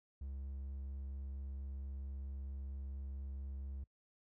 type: tone with vibrato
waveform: triangle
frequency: 68 Hz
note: C#2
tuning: 33 cents flat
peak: -40 dBFS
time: 0.21-3.84 s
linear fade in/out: 5 ms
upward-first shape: triangle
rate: 4.4 Hz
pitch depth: 9 cents each way
effects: noise-tail reverb RT60 0.1 s tail -24 dB re dry